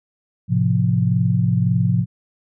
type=chord; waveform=sine; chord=F major; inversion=first; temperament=just; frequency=109.13 / 130.96 / 174.61 Hz; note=A2 / C3 / F3; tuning=-14 / +2 / 0 cents; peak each=-19 dBFS; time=0.48-2.06 s; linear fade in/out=50 ms; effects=none